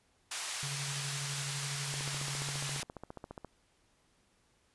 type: band-pass noise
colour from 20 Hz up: white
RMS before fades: -39 dBFS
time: 0.31-2.83 s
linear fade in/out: 5 ms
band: 820 to 8700 Hz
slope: 12 dB/octave
type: tone with tremolo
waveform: triangle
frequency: 140.4 Hz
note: C#3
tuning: 22 cents sharp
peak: -36 dBFS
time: 0.63-2.8 s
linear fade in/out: 0 ms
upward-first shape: square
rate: 12 Hz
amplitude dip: 30%
type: click train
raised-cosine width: 1 ms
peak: -29 dBFS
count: 23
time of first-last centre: 1.94-3.447 s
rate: 14.6 Hz
effects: pink hiss -71 dBFS RMS until 4.74 s + resampled to 24000 Hz